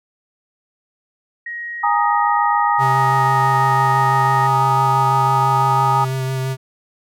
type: tone with pitch glide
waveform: sine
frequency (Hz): 1887 to 1866.4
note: A#6 to A#6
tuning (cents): +21 to +2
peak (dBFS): -25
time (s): 1.46-4.47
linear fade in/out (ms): 5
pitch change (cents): -19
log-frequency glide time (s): 3.05-3.43
type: chord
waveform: sine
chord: Ab suspended second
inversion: none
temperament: equal with one note detuned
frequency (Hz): 825.3 / 932.3 / 1244.5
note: Ab5 / Bb5 / Eb6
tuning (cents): -11 / 0 / 0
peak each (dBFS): -18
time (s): 1.83-6.05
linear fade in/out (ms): 10
type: tone with vibrato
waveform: square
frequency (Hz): 131.6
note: C3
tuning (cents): +10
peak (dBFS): -20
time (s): 2.78-6.57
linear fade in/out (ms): 50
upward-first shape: sine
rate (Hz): 6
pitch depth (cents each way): 15
effects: none